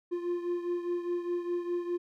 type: beating tone pair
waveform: triangle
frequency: 349.2 / 354.1 Hz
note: F4 / F4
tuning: 0 / +24 cents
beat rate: 4.9 Hz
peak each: -29 / -35 dBFS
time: 0.11-1.98 s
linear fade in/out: 20 ms
effects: none